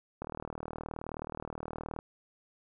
click train, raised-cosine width 1 ms, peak -24 dBFS, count 70, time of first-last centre 0.22-1.989 s, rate 39 Hz, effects none

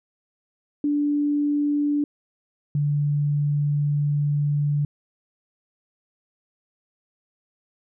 sine tone pair in turn, 291.7 / 145.85 Hz, D4 / D3, -12 / -12 cents, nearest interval octave, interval 1200 cents, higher first, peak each -19 dBFS, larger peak neither, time 0.84-2.04 / 2.75-4.85 s, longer second, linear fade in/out 2 ms, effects none

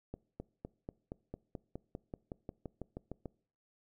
accelerating click train, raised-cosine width 2 ms, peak -28 dBFS, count 17, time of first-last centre 0.14-3.257 s, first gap 260 ms, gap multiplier 0.96, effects noise-tail reverb RT60 0.5 s tail -23 dB re dry

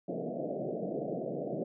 white band-pass noise, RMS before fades -36 dBFS, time 0.08-1.64 s, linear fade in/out 10 ms, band 130 to 690 Hz, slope 96 dB/octave, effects none

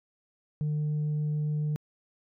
sine tone, 150.6 Hz, D3, 44 cents sharp, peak -24 dBFS, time 0.61-1.76 s, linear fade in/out 0 ms, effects tanh soft clip ceiling -25 dBFS

